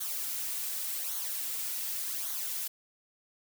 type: noise with flanger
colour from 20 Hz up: blue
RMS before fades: -35 dBFS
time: 0-2.68 s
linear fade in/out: 10 ms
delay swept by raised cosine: 0.39 to 3.79 ms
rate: 0.87 Hz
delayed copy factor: -0.6
effects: none